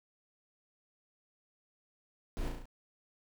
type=noise with echo; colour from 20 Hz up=brown; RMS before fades=-35 dBFS; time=2.37-2.48 s; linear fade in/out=0 ms; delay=35 ms; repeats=5; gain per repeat=-3 dB; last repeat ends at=2.655 s; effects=none